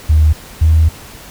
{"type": "tone pair in turn", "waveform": "sine", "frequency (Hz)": [77.3, 79.61], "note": ["D#2", "D#2"], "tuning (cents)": [-11, 40], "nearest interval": "minor second", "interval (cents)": 51, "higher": "second", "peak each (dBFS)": -5, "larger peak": "neither", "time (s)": [[0.09, 0.33], [0.61, 0.89]], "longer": "second", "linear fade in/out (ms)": 10, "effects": ["tanh soft clip ceiling -1 dBFS", "pink hiss -35 dBFS RMS until 1.3 s"]}